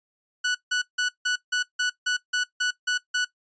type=tone bursts; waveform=sawtooth; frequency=1480 Hz; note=F#6; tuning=in tune; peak=-18 dBFS; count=11; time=0.44-3.25 s; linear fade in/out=10 ms; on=110 ms; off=160 ms; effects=noise-tail reverb RT60 0.1 s tail -17 dB re dry + resampled to 16000 Hz